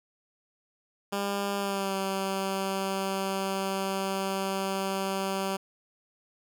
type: tone with pitch glide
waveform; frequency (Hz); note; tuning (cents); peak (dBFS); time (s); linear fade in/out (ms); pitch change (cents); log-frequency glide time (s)
10% pulse; 200 to 193.3; G3 to G3; +35 to -24; -20; 1.12-5.57; 10; -59; 1.58-1.95
effects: none